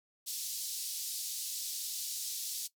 pink band-pass noise, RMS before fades -39 dBFS, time 0.26-2.68 s, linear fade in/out 20 ms, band 4200 to 16000 Hz, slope 24 dB/octave, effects noise-tail reverb RT60 0.1 s tail -17 dB re dry

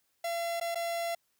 45% pulse tone with dropouts, 680 Hz, F5, 46 cents flat, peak -31 dBFS, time 0.24-1.15 s, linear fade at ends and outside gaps 5 ms, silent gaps 0.6-0.611 / 0.747-0.755 s, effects white hiss -75 dBFS RMS until 1.39 s

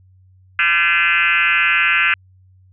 sine tone with frequency modulation, 2060 Hz, C7, 28 cents flat, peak -12 dBFS, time 0.59-2.14 s, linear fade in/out 2 ms, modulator 173 Hz, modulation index 4.1, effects added 93 Hz sine -47 dBFS peak until 2.72 s

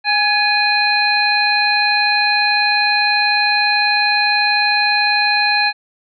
harmonic tone with a mistuned harmonic, 824 Hz, G#5, 14 cents flat, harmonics 1 / 2 / 3 / 5, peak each -18 / -18 / -18 / -18 dBFS, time 0.04-5.73 s, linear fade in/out 50 ms, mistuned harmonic 2, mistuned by +44 cents, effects none

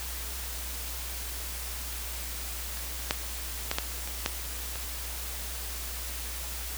clicks, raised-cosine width 0.2 ms, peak -23 / -7 / -10 / -9 / -20 / -9 / -19 dBFS, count 7, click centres 2.772 / 3.109 / 3.714 / 3.785 / 4.075 / 4.261 / 4.757 s, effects added 60 Hz sine -38 dBFS peak until 6.77 s + white hiss -38 dBFS RMS until 6.77 s

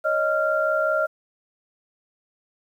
sine tone cluster, 559 / 624 / 1385 Hz, C#5 / D#5 / F6, +14 / +5 / -15 cents, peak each -27 / -22 / -23 dBFS, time 0.04-1.07 s, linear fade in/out 20 ms, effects 9-bit

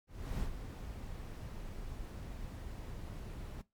brown noise with ADSR envelope, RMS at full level -36 dBFS, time 0.07-3.62 s, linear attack 330 ms, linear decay 98 ms, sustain -8 dB, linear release 10 ms, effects noise-tail reverb RT60 0.2 s tail -19 dB re dry + MP3 96 kbps

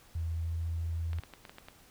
sine tone with pitch glide, 82.3 to 82.87 Hz, E2 to E2, -2 to +10 cents, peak -31 dBFS, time 0.15-1.2 s, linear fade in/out 5 ms, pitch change +12 cents, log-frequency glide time 0.41-0.48 s
clicks, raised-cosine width 0.3 ms, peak -30 dBFS, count 8, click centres 1.132 / 1.186 / 1.236 / 1.337 / 1.452 / 1.495 / 1.584 / 1.685 s
effects pink hiss -59 dBFS RMS until 1.9 s

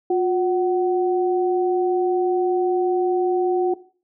sine tone pair together, 358.4 / 750 Hz, F4 / F#5, +45 / +23 cents, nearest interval octave + minor second, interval 1278 cents, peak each -17 / -24 dBFS, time 0.1-3.74 s, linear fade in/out 5 ms, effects noise-tail reverb RT60 0.4 s tail -17 dB re dry

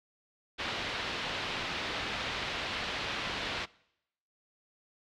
white low-pass noise, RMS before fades -36 dBFS, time 0.58-3.66 s, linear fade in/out 20 ms, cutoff 3800 Hz, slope 24 dB/octave, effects noise-tail reverb RT60 0.8 s tail -23 dB re dry

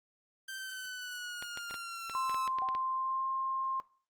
sawtooth exponential sweep, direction down, 1568 to 1300 Hz, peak -36 dBFS, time 0.48-2.48 s, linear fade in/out 5 ms
clicks, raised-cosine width 0.3 ms, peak -26 dBFS, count 11, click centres 1.425 / 1.574 / 1.71 / 1.742 / 2.097 / 2.296 / 2.345 / 2.477 / 2.586 / 2.688 / 2.75 s
sine tone with pitch glide, 1046.5 to 1060.5 Hz, C6 to C6, 0 to +23 cents, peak -31 dBFS, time 2.15-3.8 s, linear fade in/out 0 ms, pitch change +23 cents, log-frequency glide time 2.94-3.27 s
sine tone with exponential decay, 772 Hz, G5, 27 cents flat, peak -34 dBFS, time 2.62-2.9 s, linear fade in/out 0 ms, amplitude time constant 59 ms
effects noise-tail reverb RT60 0.4 s tail -20 dB re dry + Opus 24 kbps

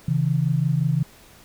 sine tone pair together, 135.4 / 161.02 Hz, C#3 / E3, -40 / -40 cents, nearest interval minor third, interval 300 cents, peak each -21 dBFS, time 0.08-1.03 s, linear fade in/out 5 ms, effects pink hiss -50 dBFS RMS until 1.44 s

